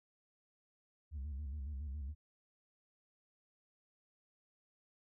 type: tone with vibrato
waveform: sine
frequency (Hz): 70.9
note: C#2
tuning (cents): +40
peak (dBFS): -37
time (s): 1.11-2.15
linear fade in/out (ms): 50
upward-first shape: square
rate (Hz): 7.2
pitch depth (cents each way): 110
effects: tanh soft clip ceiling -39 dBFS